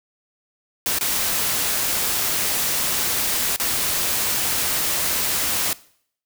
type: noise with dropouts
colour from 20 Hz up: white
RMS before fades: -22 dBFS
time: 0.86-5.73 s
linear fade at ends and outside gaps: 0 ms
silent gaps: 0.986-1.01 / 3.561-3.599 s
effects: noise-tail reverb RT60 0.6 s tail -20 dB re dry